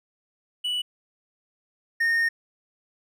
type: tone pair in turn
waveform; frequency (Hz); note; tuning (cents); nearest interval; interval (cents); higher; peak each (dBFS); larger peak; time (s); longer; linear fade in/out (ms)
triangle; 2954 / 1839.2; F#7 / A#6; -3 / -24; minor sixth; 821; first; -23 / -18; second; 0.64-0.82 / 2-2.29; second; 10
effects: none